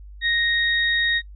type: tone pair together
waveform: sine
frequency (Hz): 1869 / 3738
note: A#6 / A#7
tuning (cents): +4 / +4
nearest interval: octave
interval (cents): 1200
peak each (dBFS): -20 / -23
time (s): 0.21-1.22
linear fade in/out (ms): 50
effects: noise-tail reverb RT60 0.1 s tail -23 dB re dry + added 50 Hz sine -38 dBFS peak until 1.35 s